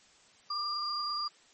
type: tone pair together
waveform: sine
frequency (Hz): 1191 / 4790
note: D6 / D8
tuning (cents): +24 / +33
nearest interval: 2 octaves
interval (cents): 2409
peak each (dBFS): -34 / -34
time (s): 0.5-1.28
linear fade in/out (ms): 5
effects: white hiss -61 dBFS RMS until 1.53 s + MP3 32 kbps